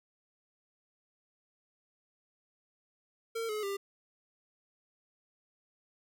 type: tone with pitch steps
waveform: square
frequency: 456.1 / 425.6 / 397.1 Hz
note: A#4 / G#4 / G4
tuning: -38 / +42 / +22 cents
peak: -34 dBFS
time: 3.35-3.77 s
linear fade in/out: 10 ms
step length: 140 ms
effects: none